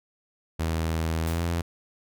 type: tone with pitch glide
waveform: sawtooth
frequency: 81.1 to 84.84 Hz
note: E2 to F2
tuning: -28 to -50 cents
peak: -21 dBFS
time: 0.59-1.62 s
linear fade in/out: 10 ms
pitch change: +78 cents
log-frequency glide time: 1.23-1.43 s
type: noise with exponential decay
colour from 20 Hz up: white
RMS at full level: -38 dBFS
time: 1.27-1.56 s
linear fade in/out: 2 ms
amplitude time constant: 63 ms
effects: none